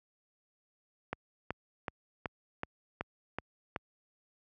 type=click train; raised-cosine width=0.5 ms; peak=-19 dBFS; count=8; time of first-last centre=1.13-3.762 s; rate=2.66 Hz; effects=high-pass 60 Hz 12 dB/octave